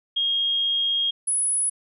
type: tone pair in turn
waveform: sine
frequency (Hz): 3252 / 10173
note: G#7 / D#9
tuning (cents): -37 / +37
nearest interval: octave + minor sixth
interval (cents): 1974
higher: second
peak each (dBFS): -20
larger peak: neither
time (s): 0.16-1.11 / 1.27-1.7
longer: first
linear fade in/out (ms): 10
effects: none